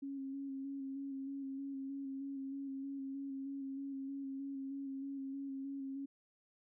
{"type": "tone with vibrato", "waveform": "sine", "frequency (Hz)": 273.2, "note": "C#4", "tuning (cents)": -25, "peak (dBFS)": -40, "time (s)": [0.02, 6.06], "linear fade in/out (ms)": 10, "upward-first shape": "square", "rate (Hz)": 3.2, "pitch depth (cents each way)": 19, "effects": []}